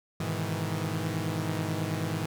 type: chord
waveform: sawtooth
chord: E major seventh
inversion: first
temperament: equal with one note detuned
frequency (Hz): 103.83 / 124.62 / 155.56 / 164.81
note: G#2 / B2 / D#3 / E3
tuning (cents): 0 / +16 / 0 / 0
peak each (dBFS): -30 / -35 / -30 / -30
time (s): 0.2-2.26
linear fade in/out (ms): 5
effects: none